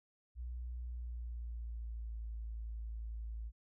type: tone with pitch glide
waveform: sine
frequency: 60.6 to 55.57 Hz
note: B1 to A1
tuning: -32 to +18 cents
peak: -40 dBFS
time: 0.35-3.52 s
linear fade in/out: 50 ms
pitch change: -150 cents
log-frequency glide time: 0.8-2.2 s
effects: none